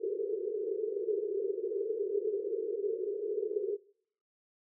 white band-pass noise, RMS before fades -34 dBFS, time 0-3.77 s, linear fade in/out 20 ms, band 380 to 450 Hz, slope 96 dB/octave, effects noise-tail reverb RT60 0.6 s tail -22 dB re dry

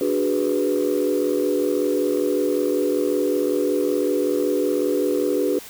sine chord, G# half-diminished seventh, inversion second, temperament equal, 293.7 / 370 / 415.3 / 493.9 Hz, D4 / F#4 / G#4 / B4, 0 / 0 / 0 / 0 cents, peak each -23 dBFS, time 0.01-5.59 s, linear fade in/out 2 ms, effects tanh soft clip ceiling -11 dBFS + white hiss -40 dBFS RMS until 5.69 s

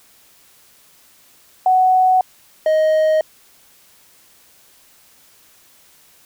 sine / triangle tone pair in turn, 744 / 625.6 Hz, F#5 / D#5, +9 / +9 cents, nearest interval minor third, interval 300 cents, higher first, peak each -10 dBFS, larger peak neither, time 1.66-2.21 / 2.66-3.21 s, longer neither, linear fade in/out 2 ms, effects white hiss -51 dBFS RMS until 6.25 s

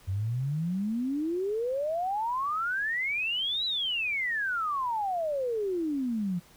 sine exponential two-way sweep, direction up then down, 91 to 4000 to 169.2 Hz, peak -27 dBFS, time 0.07-6.4 s, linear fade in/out 20 ms, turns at 3.65 s, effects pink hiss -57 dBFS RMS until 6.56 s

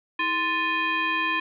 sine tone with frequency modulation, 1760 Hz, A6, in tune, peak -22 dBFS, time 0.19-1.4 s, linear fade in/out 5 ms, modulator 720 Hz, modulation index 1.5, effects none

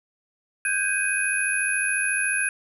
sine tone cluster, 1537 / 1631 / 2506 / 10760 Hz, G6 / G#6 / D#7 / E9, -35 / -32 / +12 / +34 cents, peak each -27 dBFS, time 0.65-2.49 s, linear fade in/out 2 ms, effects none

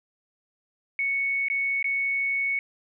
sine tone with dropouts, 2217 Hz, C#7, in tune, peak -23 dBFS, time 0.99-2.59 s, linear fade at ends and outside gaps 1 ms, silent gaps 1.484-1.5 / 1.827-1.843 s, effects none

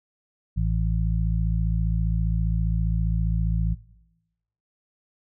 harmonic tone, 55 Hz, A1, in tune, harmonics 1 / 2 / 3, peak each -23 / -26 / -28 dBFS, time 0.56-3.75 s, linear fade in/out 20 ms, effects noise-tail reverb RT60 1.0 s tail -20 dB re dry

